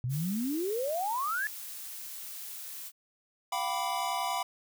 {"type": "exponential sweep", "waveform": "sine", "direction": "up", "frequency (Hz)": [117.9, 1760], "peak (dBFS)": -29, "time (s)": [0.04, 1.47], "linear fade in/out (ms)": 0}
{"type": "noise", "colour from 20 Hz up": "blue", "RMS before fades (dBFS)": -42, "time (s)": [0.09, 2.92], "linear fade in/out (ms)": 50}
{"type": "chord", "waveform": "square", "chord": "G dominant seventh", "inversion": "third", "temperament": "equal with one note detuned", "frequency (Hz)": [698.5, 768.7, 987.8, 1174.7], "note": ["F5", "G5", "B5", "D6"], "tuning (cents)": [0, -34, 0, 0], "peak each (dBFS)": [-37, -36, -34, -40], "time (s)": [3.52, 4.43], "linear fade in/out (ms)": 5}
{"effects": []}